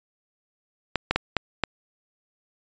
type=clicks; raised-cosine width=0.3 ms; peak=-5 dBFS; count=5; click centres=0.957 / 1.11 / 1.16 / 1.367 / 1.637 s; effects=resampled to 16000 Hz